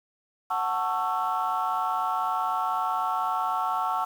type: chord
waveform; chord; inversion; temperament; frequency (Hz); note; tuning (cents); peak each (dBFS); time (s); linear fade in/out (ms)
sine; F# minor seventh; none; just; 740 / 888 / 1110 / 1332; F#5 / A5 / C#6 / E6; 0 / +16 / +2 / +18; -29; 0.5-4.05; 10
effects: tanh soft clip ceiling -17 dBFS + 8-bit